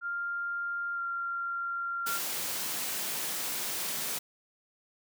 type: tone with pitch glide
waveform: sine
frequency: 1396.9 to 1383.3 Hz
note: F6 to F6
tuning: 0 to -17 cents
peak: -31 dBFS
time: 0.01-2.2 s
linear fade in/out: 50 ms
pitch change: -17 cents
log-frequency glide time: 0.94-1 s
type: high-pass noise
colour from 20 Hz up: white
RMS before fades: -34 dBFS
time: 2.06-4.19 s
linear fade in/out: 10 ms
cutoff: 130 Hz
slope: 48 dB/octave
effects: none